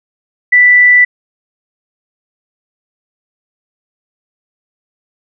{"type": "tone", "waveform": "sine", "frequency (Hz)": 1975.5, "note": "B6", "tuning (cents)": 0, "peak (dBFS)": -3, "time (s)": [0.52, 1.05], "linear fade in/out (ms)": 10, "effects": []}